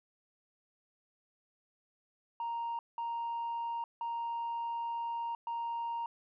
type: tone bursts at uneven times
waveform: sine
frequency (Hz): 932.3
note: A#5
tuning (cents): 0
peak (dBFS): -32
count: 4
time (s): 2.4-2.79 / 2.98-3.84 / 4.01-5.35 / 5.47-6.06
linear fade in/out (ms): 2
effects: tanh soft clip ceiling -32 dBFS